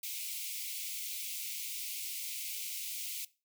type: high-pass noise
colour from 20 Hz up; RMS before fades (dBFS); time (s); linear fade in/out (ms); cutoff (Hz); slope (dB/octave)
white; -40; 0.03-3.25; 5; 2100; 96
effects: noise-tail reverb RT60 0.3 s tail -19 dB re dry